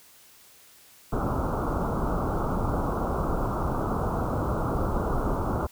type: low-pass noise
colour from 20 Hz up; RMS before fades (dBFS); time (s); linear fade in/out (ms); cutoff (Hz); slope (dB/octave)
pink; -27; 1.12-5.67; 10; 1400; 96
effects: white hiss -54 dBFS RMS until 5.71 s